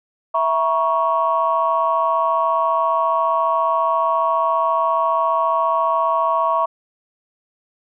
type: chord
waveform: sine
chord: A# diminished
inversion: second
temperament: equal with one note detuned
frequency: 659.3 / 954.1 / 1108.7 Hz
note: E5 / A#5 / C#6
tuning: 0 / +40 / 0 cents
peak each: -20 / -20 / -18 dBFS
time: 0.34-6.66 s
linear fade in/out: 10 ms
effects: tanh soft clip ceiling -6 dBFS